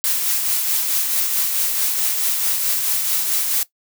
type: noise with tremolo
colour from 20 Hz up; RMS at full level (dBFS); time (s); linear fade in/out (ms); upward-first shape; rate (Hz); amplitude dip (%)
blue; -18; 0.04-3.63; 0; triangle; 4.6; 40
effects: noise-tail reverb RT60 0.1 s tail -17 dB re dry